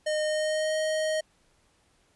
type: tone with pitch glide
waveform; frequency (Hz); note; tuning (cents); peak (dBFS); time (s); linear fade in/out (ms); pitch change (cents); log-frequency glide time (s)
square; 613 to 625.2; D#5 to D#5; -26 to +8; -26; 0.06-1.21; 10; +34; 0.23-0.76
effects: pink hiss -66 dBFS RMS until 2.15 s + resampled to 24000 Hz